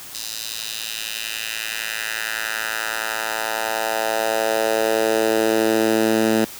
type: tone with high-pass filter sweep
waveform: 10% pulse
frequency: 110.8 Hz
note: A2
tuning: 13 cents sharp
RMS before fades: -22 dBFS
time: 0.14-6.45 s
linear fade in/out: 5 ms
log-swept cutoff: 4700 to 230 Hz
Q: 1.7
effects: white hiss -37 dBFS RMS until 6.59 s